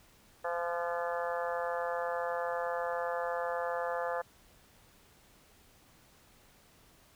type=harmonic tone with a mistuned harmonic; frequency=172 Hz; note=F3; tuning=26 cents flat; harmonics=3 / 4 / 5 / 6 / 7 / 8 / 9 / 10; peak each=-35 / -38 / -40 / -43 / -42 / -46 / -47 / -43 dBFS; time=0.44-4.22 s; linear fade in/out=10 ms; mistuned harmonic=9; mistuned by=-42 cents; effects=pink hiss -62 dBFS RMS until 7.15 s